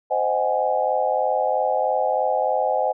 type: chord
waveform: sine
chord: Ab dominant seventh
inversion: first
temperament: just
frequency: 519.1 / 623 / 747.5 / 830.6 Hz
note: C5 / Eb5 / Gb5 / Ab5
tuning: -14 / +2 / +17 / 0 cents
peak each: -24 dBFS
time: 0.1-2.93 s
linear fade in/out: 20 ms
effects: none